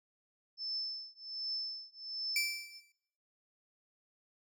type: tone with tremolo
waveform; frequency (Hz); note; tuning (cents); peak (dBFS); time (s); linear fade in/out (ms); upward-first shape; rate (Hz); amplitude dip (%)
sine; 5274; E8; 0; -34; 0.57-2.81; 50; triangle; 1.3; 100
type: tone with exponential decay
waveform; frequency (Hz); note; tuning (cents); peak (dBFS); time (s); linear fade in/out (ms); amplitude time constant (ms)
sawtooth; 2334; D7; -11; -25; 2.36-2.92; 2; 120
effects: noise-tail reverb RT60 0.9 s tail -23 dB re dry